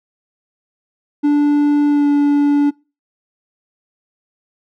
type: tone with pitch glide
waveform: triangle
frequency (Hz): 291.9 to 288.4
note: D4 to D4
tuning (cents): -10 to -31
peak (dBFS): -8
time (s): 1.23-2.71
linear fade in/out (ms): 20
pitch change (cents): -21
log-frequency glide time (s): 1.88-2.07
effects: noise-tail reverb RT60 0.3 s tail -24 dB re dry